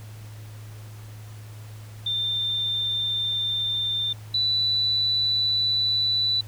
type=tone pair in turn; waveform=sine; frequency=3588 / 3971 Hz; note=A7 / B7; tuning=+33 / +9 cents; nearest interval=major second; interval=176 cents; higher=second; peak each=-23 / -20 dBFS; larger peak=second; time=2.06-4.13 / 4.34-6.41 s; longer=neither; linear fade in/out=5 ms; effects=added 107 Hz sine -38 dBFS peak until 6.47 s + pink hiss -50 dBFS RMS until 6.47 s